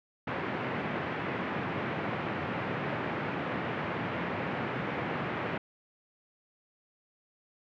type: band-pass noise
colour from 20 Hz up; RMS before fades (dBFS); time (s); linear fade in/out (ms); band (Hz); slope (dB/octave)
pink; -34; 0.27-5.58; 5; 120 to 2400; 24
effects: none